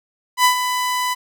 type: tone with ADSR envelope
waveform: sawtooth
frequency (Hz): 998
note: B5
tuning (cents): +18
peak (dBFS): -6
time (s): 0.37-1.15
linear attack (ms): 76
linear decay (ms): 99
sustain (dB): -9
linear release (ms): 24
effects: none